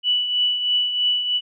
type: tone with tremolo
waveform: sine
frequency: 2960 Hz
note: F#7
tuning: in tune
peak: -15 dBFS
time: 0.03-1.41 s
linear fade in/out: 50 ms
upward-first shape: triangle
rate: 3.1 Hz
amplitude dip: 60%
effects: none